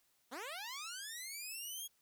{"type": "linear sweep", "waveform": "10% pulse", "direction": "up", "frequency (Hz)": [220.3, 3322], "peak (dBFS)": -35, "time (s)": [0.31, 1.88], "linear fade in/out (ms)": 20, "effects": ["white hiss -75 dBFS RMS until 2.01 s"]}